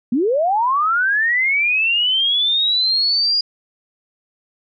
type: linear sweep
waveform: sine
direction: up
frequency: 220 to 4878 Hz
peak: -14 dBFS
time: 0.12-3.41 s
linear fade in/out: 5 ms
effects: none